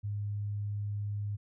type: tone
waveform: sine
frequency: 102.9 Hz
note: G#2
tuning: 16 cents flat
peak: -32 dBFS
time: 0.03-1.37 s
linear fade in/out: 20 ms
effects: none